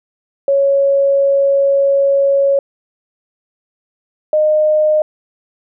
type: tone pair in turn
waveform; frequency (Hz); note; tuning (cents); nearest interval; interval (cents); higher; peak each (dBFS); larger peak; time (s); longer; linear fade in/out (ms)
sine; 554.4 / 613.2; C#5 / D#5; 0 / -25; major second; 175; second; -9; neither; 0.48-2.59 / 4.33-5.02; first; 2
effects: none